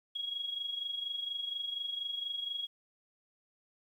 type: tone with amplitude modulation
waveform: sine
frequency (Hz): 3309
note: G#7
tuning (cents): -7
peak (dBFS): -32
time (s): 0.15-2.67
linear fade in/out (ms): 10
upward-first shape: sine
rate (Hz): 24.2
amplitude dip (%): 65
effects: 11-bit